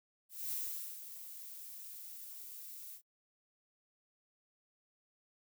violet noise with ADSR envelope, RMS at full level -38 dBFS, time 0.29-3.02 s, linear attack 230 ms, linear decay 460 ms, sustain -11 dB, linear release 88 ms, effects noise-tail reverb RT60 0.1 s tail -26 dB re dry

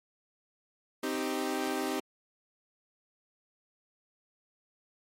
sawtooth chord, C minor, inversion none, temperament equal, 261.6 / 311.1 / 392 Hz, C4 / Eb4 / G4, 0 / 0 / 0 cents, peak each -31 dBFS, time 1.03-2 s, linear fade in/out 5 ms, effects MP3 64 kbps

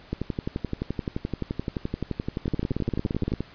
two click trains, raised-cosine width 3 ms, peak -14 / -13 dBFS, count 39 / 16, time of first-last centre 0.13-3.406 / 2.48-3.337 s, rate 11.6 / 17.5 Hz, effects pink hiss -50 dBFS RMS until 3.54 s + resampled to 11025 Hz

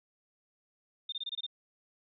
sine tone bursts, 3630 Hz, A#7, 47 cents flat, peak -34 dBFS, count 7, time 1.09-1.465 s, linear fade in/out 5 ms, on 33 ms, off 24 ms, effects none

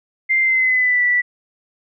sine tone with pitch glide, 2093 to 1964.2 Hz, C7 to B6, 0 to -10 cents, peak -13 dBFS, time 0.29-1.22 s, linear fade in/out 20 ms, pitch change -110 cents, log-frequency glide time 0.41-1.03 s, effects none

